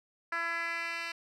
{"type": "tone with band-pass filter sweep", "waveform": "10% pulse", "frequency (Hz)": 335.9, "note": "E4", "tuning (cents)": 33, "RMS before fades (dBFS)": -35, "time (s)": [0.32, 1.12], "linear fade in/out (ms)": 5, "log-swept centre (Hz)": [1600, 3000], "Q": 2.3, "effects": []}